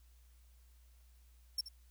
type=tone with echo; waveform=40% pulse; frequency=5430 Hz; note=F8; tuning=50 cents flat; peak=-32 dBFS; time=1.58-1.61 s; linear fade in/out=5 ms; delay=77 ms; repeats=1; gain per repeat=-13 dB; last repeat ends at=1.687 s; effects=added 60 Hz sine -60 dBFS peak until 1.9 s + white hiss -73 dBFS RMS until 1.9 s